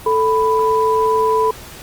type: tone pair together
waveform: sine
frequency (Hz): 440 / 992.3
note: A4 / B5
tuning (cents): 0 / +8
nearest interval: octave + major second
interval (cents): 1408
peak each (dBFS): -15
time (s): 0.06-1.51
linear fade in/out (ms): 5
effects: pink hiss -36 dBFS RMS until 1.82 s + Opus 24 kbps